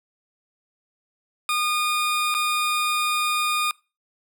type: tone with dropouts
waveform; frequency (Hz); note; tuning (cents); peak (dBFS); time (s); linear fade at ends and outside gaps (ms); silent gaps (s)
20% pulse; 1222; D#6; -32; -16; 1.49-3.71; 1; 2.342-2.348
effects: noise-tail reverb RT60 0.3 s tail -24 dB re dry